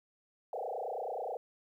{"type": "tone with frequency modulation", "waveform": "sine", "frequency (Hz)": 627, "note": "D#5", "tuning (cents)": 13, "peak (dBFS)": -35, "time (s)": [0.53, 1.37], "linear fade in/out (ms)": 2, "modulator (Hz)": 29.5, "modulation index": 6, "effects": ["12-bit"]}